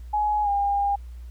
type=tone with pitch glide; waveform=sine; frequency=840 to 805.8 Hz; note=G#5 to G5; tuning=+19 to +48 cents; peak=-20 dBFS; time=0.13-0.96 s; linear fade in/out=10 ms; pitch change=-71 cents; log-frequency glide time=0.43-0.49 s; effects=added 60 Hz sine -36 dBFS peak until 1.3 s + pink hiss -61 dBFS RMS until 1.3 s